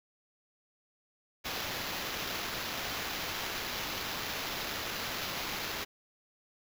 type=noise with sample-and-hold; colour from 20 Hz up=white; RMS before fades=-37 dBFS; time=1.44-5.85 s; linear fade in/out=20 ms; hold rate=8820 Hz; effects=none